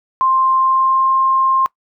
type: tone with pitch glide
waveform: sine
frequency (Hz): 1051 to 1059.5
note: C6 to C6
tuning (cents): +7 to +21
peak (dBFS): -11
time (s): 0.21-1.66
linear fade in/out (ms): 0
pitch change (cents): +14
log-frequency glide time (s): 0.55-1.14
effects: noise-tail reverb RT60 0.1 s tail -22 dB re dry